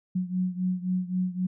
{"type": "beating tone pair", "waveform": "sine", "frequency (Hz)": [181.9, 185.7], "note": ["F#3", "F#3"], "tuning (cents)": [-29, 7], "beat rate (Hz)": 3.8, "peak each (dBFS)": [-27, -30], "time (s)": [0.15, 1.47], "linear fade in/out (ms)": 10, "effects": []}